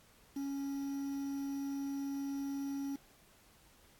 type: tone with quantisation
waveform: triangle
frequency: 277.2 Hz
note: C#4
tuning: in tune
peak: -34 dBFS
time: 0.36-2.96 s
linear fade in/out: 5 ms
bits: 9
effects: pink hiss -64 dBFS RMS until 3.99 s + AAC 64 kbps